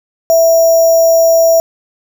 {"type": "tone with sample-and-hold", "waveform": "sine", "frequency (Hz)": 659.3, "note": "E5", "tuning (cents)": 0, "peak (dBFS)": -5, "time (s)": [0.3, 1.6], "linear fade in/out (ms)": 0, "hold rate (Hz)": 6300, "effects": []}